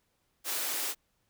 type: high-pass noise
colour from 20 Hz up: white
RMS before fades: -33 dBFS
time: 0.44-0.95 s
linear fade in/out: 50 ms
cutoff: 270 Hz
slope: 96 dB/octave
effects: pink hiss -75 dBFS RMS until 1.29 s